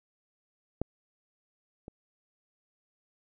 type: clicks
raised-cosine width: 2 ms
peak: -16 / -29 dBFS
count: 2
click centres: 0.816 / 1.881 s
effects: none